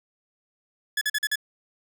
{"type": "tone bursts", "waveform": "sawtooth", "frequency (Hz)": 1708, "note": "G#6", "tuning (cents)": 48, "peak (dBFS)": -19, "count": 5, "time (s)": [0.97, 1.357], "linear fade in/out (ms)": 5, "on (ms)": 43, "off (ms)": 43, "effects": []}